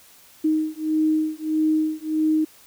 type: beating tone pair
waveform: sine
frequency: 311.1 / 312.7 Hz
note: D#4 / D#4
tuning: 0 / +9 cents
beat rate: 1.6 Hz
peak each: -22 dBFS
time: 0.44-2.45 s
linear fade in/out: 10 ms
effects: white hiss -51 dBFS RMS until 2.66 s